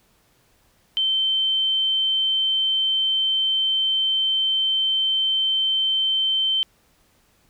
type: tone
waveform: sine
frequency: 3100 Hz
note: G7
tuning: 20 cents flat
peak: -18 dBFS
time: 0.97-6.63 s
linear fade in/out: 0 ms
effects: pink hiss -61 dBFS RMS until 7.49 s